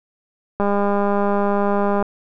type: click train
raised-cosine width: 1 ms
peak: -7 dBFS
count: 289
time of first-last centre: 0.6-2.026 s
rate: 202 Hz
effects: none